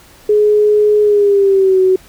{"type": "tone with pitch glide", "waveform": "sine", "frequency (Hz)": [420.2, 374.4], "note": ["G#4", "F#4"], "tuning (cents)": [20, 20], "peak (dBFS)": -7, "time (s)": [0.29, 1.96], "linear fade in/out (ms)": 5, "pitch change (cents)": -200, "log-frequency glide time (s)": [1.02, 1.8], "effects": ["pink hiss -43 dBFS RMS until 2.08 s"]}